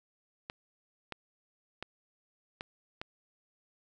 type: clicks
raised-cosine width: 0.3 ms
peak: -22 dBFS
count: 5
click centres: 0.499 / 1.123 / 1.826 / 2.609 / 3.015 s
effects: none